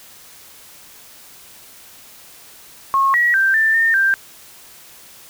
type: tone with pitch steps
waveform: sine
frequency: 1087 / 1917 / 1569 / 1778 / 1818 / 1578 Hz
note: C#6 / A#6 / G6 / A6 / A#6 / G6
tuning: -34 / +48 / +1 / +18 / -44 / +11 cents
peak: -12 dBFS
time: 2.94-4.14 s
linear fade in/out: 0 ms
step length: 200 ms
effects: white hiss -43 dBFS RMS until 5.29 s